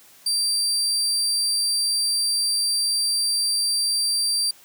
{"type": "tone", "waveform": "30% pulse", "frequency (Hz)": 4699, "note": "D8", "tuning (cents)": 0, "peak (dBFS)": -17, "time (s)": [0.26, 4.51], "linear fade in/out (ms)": 5, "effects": ["white hiss -51 dBFS RMS until 4.64 s", "high-pass 100 Hz 12 dB/octave"]}